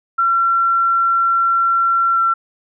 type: tone with pitch glide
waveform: sine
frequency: 1360 to 1350.6 Hz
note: F6 to E6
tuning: -46 to +42 cents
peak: -12 dBFS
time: 0.18-2.34 s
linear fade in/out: 10 ms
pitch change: -12 cents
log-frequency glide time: 2.12-2.21 s
effects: none